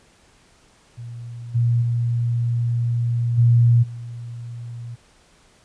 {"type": "tone with level steps", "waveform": "sine", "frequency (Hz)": 118.5, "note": "A#2", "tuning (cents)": 29, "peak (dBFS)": [-31, -15, -18, -11, -30], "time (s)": [0.97, 4.96], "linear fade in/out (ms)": 20, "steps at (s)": [1.54, 1.81, 3.37, 3.82], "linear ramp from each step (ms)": 20, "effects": ["pink hiss -55 dBFS RMS until 5.64 s", "resampled to 22050 Hz"]}